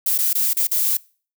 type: noise with dropouts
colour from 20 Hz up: violet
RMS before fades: -19 dBFS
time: 0.06-0.97 s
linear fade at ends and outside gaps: 5 ms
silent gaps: 0.179-0.186 / 0.331-0.351 / 0.533-0.568 / 0.671-0.713 s
effects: noise-tail reverb RT60 0.4 s tail -23 dB re dry